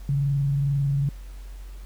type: tone with frequency modulation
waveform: sine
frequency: 140 Hz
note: C#3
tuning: 18 cents sharp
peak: -20 dBFS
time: 0.09-1.09 s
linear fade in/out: 2 ms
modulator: 22.3 Hz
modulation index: 0.22
effects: added 46 Hz sine -36 dBFS peak until 1.85 s + pink hiss -54 dBFS RMS until 1.85 s